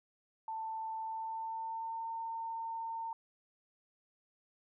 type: tone with pitch glide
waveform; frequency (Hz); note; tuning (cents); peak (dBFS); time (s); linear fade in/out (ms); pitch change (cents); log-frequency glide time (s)
sine; 888 to 908.2; A5 to A#5; +16 to -45; -37; 0.48-3.13; 2; +39; 1-2.07
effects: none